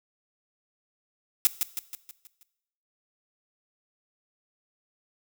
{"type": "noise with echo", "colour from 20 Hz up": "blue", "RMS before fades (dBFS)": -19, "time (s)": [1.45, 1.47], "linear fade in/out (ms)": 0, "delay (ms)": 160, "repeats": 6, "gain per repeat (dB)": -6, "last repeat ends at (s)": 2.43, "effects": ["noise-tail reverb RT60 0.8 s tail -17 dB re dry"]}